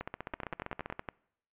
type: two click trains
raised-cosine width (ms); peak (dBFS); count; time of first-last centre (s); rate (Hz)
0.5; -21 / -22; 9 / 15; 0.34-1.088 / 0.01-0.925; 10.7 / 15.3
effects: noise-tail reverb RT60 0.7 s tail -24 dB re dry + resampled to 8000 Hz